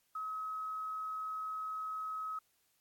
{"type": "tone with quantisation", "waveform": "sine", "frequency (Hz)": 1278, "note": "D#6", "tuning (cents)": 46, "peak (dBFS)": -37, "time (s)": [0.15, 2.39], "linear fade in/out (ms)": 5, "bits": 11, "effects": ["white hiss -75 dBFS RMS until 2.8 s", "AAC 64 kbps"]}